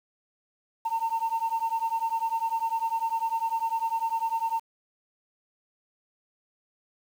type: beating tone pair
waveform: sine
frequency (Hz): 903 / 913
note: A5 / A#5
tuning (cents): +45 / -36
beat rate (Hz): 10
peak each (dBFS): -27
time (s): 0.85-4.6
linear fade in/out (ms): 10
effects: tanh soft clip ceiling -21 dBFS + 8-bit